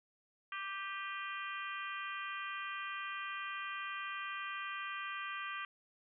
harmonic tone with a mistuned harmonic, 392 Hz, G4, in tune, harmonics 3 / 4 / 5 / 6 / 7 / 8, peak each -43 / -45 / -47 / -49 / -50 / -51 dBFS, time 0.52-5.65 s, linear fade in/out 2 ms, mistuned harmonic 6, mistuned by +52 cents, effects none

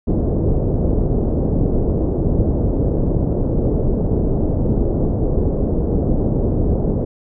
pink low-pass noise, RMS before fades -17 dBFS, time 0.07-7.05 s, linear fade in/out 10 ms, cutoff 520 Hz, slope 24 dB/octave, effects none

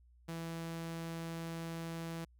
sawtooth tone, 165.5 Hz, E3, 7 cents sharp, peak -36 dBFS, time 0.28-2.25 s, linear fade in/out 10 ms, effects added 60 Hz sine -61 dBFS peak until 2.39 s

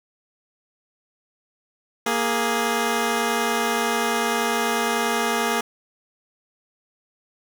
10% pulse tone pair together, 233.1 / 415.3 Hz, A#3 / G#4, 0 / 0 cents, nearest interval minor seventh, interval 1000 cents, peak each -15 dBFS, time 2.06-5.61 s, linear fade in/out 5 ms, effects none

